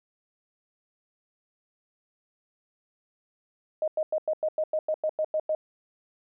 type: tone bursts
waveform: sine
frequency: 622.3 Hz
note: D#5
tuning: in tune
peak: -23 dBFS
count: 12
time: 3.82-5.55 s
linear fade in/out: 2 ms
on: 58 ms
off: 94 ms
effects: none